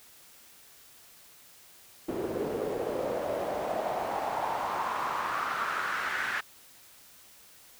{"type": "noise with band-pass filter sweep", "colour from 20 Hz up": "pink", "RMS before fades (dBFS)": -32, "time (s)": [2.08, 6.41], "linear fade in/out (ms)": 10, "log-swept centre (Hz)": [370, 1700], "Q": 3.6, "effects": ["white hiss -55 dBFS RMS until 7.79 s"]}